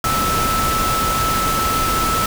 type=tone in noise; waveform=sine; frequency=1313 Hz; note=E6; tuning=7 cents flat; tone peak=-18 dBFS; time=0.04-2.26 s; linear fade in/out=2 ms; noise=pink; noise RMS=-21 dBFS; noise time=0.04-2.26 s; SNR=0 dB; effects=none